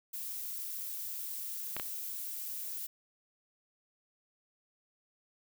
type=noise; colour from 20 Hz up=violet; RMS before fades=-40 dBFS; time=0.13-2.87 s; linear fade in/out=10 ms
type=clicks; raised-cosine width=0.3 ms; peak=-21 dBFS; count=2; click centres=1.766 / 1.798 s
effects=none